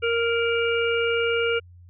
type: harmonic tone with a mistuned harmonic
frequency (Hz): 465.4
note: A#4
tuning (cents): -3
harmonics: 1 / 3 / 5 / 6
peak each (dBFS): -22 / -27 / -29 / -30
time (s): 0.02-1.6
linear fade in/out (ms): 20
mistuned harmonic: 6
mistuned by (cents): +26
effects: added 88 Hz sine -45 dBFS peak until 1.89 s